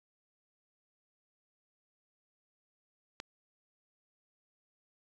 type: click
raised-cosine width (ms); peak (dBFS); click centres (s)
0.2; -22; 3.201
effects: resampled to 24000 Hz